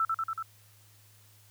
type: tone with echo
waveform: sine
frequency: 1325 Hz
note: E6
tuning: 9 cents sharp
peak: -24 dBFS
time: 0-0.05 s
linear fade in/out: 2 ms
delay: 94 ms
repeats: 4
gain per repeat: -2 dB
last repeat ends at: 0.426 s
effects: added 104 Hz sine -59 dBFS peak until 1.5 s + white hiss -61 dBFS RMS until 1.5 s